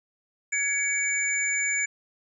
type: tone cluster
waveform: sine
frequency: 1671 / 2254 / 7060 Hz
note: G#6 / C#7 / A8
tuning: +10 / +28 / +5 cents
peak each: -31 / -26 / -28 dBFS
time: 0.52-1.86 s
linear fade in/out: 10 ms
effects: none